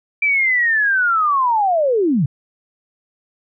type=linear sweep; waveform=sine; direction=down; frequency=2349 to 121.2 Hz; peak=-13 dBFS; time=0.22-2.26 s; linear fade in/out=5 ms; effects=none